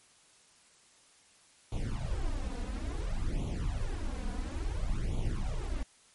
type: noise with flanger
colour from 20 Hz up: brown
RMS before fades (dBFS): -33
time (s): 1.72-5.83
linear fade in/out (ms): 2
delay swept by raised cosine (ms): 0.29 to 4.09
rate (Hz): 0.58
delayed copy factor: +1
effects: white hiss -62 dBFS RMS until 6.14 s + MP3 48 kbps